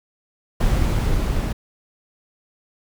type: noise with level ramp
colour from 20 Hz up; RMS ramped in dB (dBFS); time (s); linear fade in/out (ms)
brown; -17 to -22; 0.6-1.53; 10
effects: none